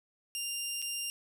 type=tone with dropouts; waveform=15% pulse; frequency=2794 Hz; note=F7; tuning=in tune; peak=-27 dBFS; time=0.35-1.1 s; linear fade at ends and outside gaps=0 ms; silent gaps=0.818-0.824 s; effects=none

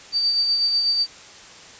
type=tone with tremolo; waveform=sine; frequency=4627 Hz; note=D8; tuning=27 cents flat; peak=-16 dBFS; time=0.12-1.07 s; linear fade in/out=50 ms; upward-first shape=sine; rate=8.1 Hz; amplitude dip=35%; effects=white hiss -43 dBFS RMS until 1.79 s + resampled to 16000 Hz

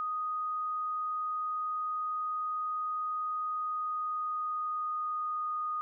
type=tone with pitch glide; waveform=sine; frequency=1244.5 to 1234.5 Hz; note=D#6 to D#6; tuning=0 to -14 cents; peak=-31 dBFS; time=0-5.81 s; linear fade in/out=0 ms; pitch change=-14 cents; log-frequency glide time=3.46-5.58 s; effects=none

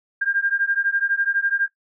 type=beating tone pair; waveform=sine; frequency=1598 / 1610 Hz; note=G6 / G6; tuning=+33 / +46 cents; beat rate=12 Hz; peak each=-22 dBFS; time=0.21-1.68 s; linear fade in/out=10 ms; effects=noise-tail reverb RT60 0.1 s tail -17 dB re dry

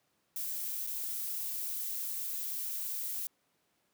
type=noise with dropouts; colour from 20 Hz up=violet; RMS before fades=-37 dBFS; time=0.36-3.27 s; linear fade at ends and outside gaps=1 ms; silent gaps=0.867-0.872 s; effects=pink hiss -75 dBFS RMS until 3.93 s + high-pass 150 Hz 12 dB/octave

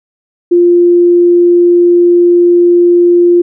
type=tone; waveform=sine; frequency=349.2 Hz; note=F4; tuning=in tune; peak=-3 dBFS; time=0.51-3.42 s; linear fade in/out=10 ms; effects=none

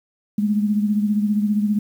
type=beating tone pair; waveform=sine; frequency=207.2 / 222.2 Hz; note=G#3 / A3; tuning=-4 / +17 cents; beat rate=15 Hz; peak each=-17 / -25 dBFS; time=0.38-1.79 s; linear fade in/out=5 ms; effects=8-bit

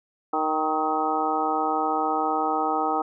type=harmonic tone with a mistuned harmonic; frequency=155.9 Hz; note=D#3; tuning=4 cents sharp; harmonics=2 / 3 / 4 / 5 / 6 / 7 / 8; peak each=-30 / -31 / -36 / -25 / -31 / -34 / -28 dBFS; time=0.33-3.02 s; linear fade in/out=5 ms; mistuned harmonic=8; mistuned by=+25 cents; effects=none

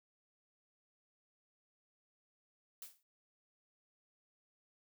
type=noise with exponential decay; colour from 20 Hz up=blue; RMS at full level=-45 dBFS; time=2.82-3.03 s; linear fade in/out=1 ms; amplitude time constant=44 ms; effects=none

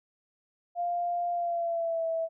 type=tone with pitch glide; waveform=sine; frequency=698.5 to 655.5 Hz; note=F5 to E5; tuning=0 to -10 cents; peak=-27 dBFS; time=0.75-2.29 s; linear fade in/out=50 ms; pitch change=-110 cents; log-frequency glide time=1.32-2.06 s; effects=none

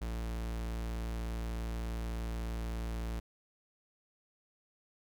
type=tone; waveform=45% pulse; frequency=56.6 Hz; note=A1; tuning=50 cents sharp; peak=-35 dBFS; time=0.01-3.2 s; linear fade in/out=10 ms; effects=none

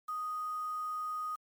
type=tone with quantisation; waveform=sine; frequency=1244.5 Hz; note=D#6; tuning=in tune; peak=-34 dBFS; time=0.08-1.36 s; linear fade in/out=10 ms; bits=9; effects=MP3 96 kbps

